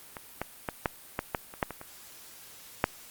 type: clicks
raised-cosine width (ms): 0.5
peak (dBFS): -23 / -15 / -15 / -9 / -13 / -12 / -28 / -10 / -21 / -26 / -7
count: 11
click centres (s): 0.168 / 0.416 / 0.688 / 0.858 / 1.191 / 1.348 / 1.539 / 1.628 / 1.707 / 1.814 / 2.841
effects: white hiss -50 dBFS RMS until 3.1 s + Opus 32 kbps